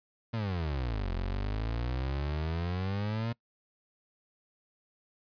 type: exponential two-way sweep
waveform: 30% pulse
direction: down then up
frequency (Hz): 118.1 to 43.32 to 118.1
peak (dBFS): -28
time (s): 0.33-3.33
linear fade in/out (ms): 10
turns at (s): 1.12
effects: noise-tail reverb RT60 0.1 s tail -23 dB re dry + resampled to 11025 Hz